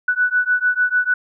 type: beating tone pair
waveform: sine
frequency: 1480 / 1486.7 Hz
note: F#6 / F#6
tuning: 0 / +8 cents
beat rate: 6.7 Hz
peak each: -18 / -18 dBFS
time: 0.08-1.14 s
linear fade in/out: 5 ms
effects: none